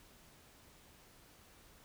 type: silence
effects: pink hiss -62 dBFS RMS until 1.84 s